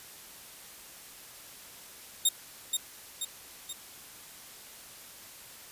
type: tone with echo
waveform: 15% pulse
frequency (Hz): 3695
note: A#7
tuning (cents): -16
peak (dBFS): -14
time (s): 2.25-2.29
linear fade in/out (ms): 5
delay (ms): 480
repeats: 3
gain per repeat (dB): -5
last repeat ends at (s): 3.73
effects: white hiss -49 dBFS RMS until 5.71 s + resampled to 32000 Hz